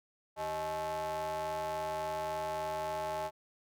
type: ring-modulated tone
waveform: square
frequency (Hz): 116.54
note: A#2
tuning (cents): 0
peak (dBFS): -32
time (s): 0.36-3.31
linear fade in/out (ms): 50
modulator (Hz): 741
effects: none